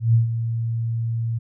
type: tone with ADSR envelope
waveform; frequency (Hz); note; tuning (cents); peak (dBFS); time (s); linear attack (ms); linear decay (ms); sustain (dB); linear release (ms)
sine; 115; A#2; -23; -11; 0-1.39; 140; 130; -10; 15
effects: none